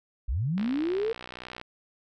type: linear sweep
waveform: sine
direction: up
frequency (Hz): 45.19 to 466.2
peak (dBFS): -25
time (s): 0.28-1.13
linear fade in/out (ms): 10
type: click train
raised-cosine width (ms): 0.3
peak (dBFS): -23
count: 65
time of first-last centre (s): 0.58-1.614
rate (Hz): 61.9
effects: none